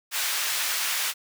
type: high-pass noise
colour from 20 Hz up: pink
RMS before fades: -27 dBFS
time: 0.11-1.14 s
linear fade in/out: 50 ms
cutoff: 1600 Hz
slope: 12 dB/octave
effects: none